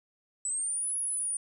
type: linear two-way sweep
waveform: sine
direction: up then down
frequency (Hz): 7860 to 10500 to 9300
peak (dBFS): -29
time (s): 0.45-1.37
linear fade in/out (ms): 2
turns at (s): 0.99
effects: none